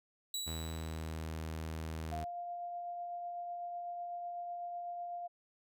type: tone with exponential decay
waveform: 25% pulse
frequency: 3921 Hz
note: B7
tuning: 13 cents flat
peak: -31 dBFS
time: 0.34-1.26 s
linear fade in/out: 2 ms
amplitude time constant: 200 ms
type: tone with pitch glide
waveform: sawtooth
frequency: 80.9 to 79.88 Hz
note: E2 to D#2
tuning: -32 to +46 cents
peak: -35 dBFS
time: 0.46-2.25 s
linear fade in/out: 20 ms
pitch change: -22 cents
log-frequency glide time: 0.72-0.92 s
type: tone with tremolo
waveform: sine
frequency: 700 Hz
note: F5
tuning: 4 cents sharp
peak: -38 dBFS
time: 2.11-5.28 s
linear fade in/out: 20 ms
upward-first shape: triangle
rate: 8 Hz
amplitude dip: 25%
effects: none